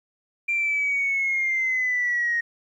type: linear sweep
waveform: sine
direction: down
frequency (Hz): 2375 to 1864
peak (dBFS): -20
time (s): 0.48-2.41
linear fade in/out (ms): 10
effects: tanh soft clip ceiling -16 dBFS + 10-bit